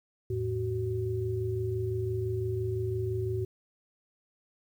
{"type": "tone cluster", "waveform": "sine", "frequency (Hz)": [84.3, 110.2, 375], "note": ["E2", "A2", "F#4"], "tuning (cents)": [39, 3, 23], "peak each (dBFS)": [-38, -31, -32], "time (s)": [0.3, 3.45], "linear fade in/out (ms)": 5, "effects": ["10-bit"]}